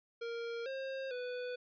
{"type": "tone with pitch steps", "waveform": "square", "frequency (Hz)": [466.1, 534, 495.5], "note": ["A#4", "C5", "B4"], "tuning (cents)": [0, 35, 6], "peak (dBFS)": -39, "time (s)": [0.21, 1.56], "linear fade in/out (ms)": 10, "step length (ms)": 450, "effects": ["resampled to 11025 Hz"]}